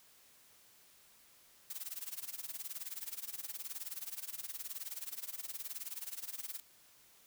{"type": "noise with tremolo", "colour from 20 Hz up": "blue", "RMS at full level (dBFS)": -41, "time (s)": [1.7, 6.6], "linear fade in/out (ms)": 2, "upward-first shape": "sine", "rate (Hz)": 19, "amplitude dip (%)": 90, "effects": ["white hiss -64 dBFS RMS until 7.26 s"]}